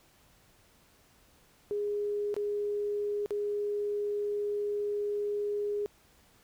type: tone with dropouts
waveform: sine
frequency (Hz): 412.5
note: G#4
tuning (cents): -12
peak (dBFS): -29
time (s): 1.71-5.86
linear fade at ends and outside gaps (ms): 0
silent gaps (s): 2.342-2.365 / 3.26-3.307
effects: pink hiss -63 dBFS RMS until 6.43 s